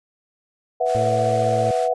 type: chord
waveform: sine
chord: B suspended fourth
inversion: none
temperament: equal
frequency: 493.9 / 659.3 / 740 Hz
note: B4 / E5 / F#5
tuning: 0 / 0 / 0 cents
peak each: -22 dBFS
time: 0.8-1.94 s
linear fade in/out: 10 ms
type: high-pass noise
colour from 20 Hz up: pink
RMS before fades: -39 dBFS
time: 0.85-1.89 s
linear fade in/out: 50 ms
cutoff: 1100 Hz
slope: 96 dB/octave
type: harmonic tone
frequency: 112.4 Hz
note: A2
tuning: 37 cents sharp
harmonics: 1 / 2 / 3 / 4 / 5 / 6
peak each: -24 / -31 / -35 / -34 / -33 / -33 dBFS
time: 0.95-1.71 s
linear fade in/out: 0 ms
effects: resampled to 22050 Hz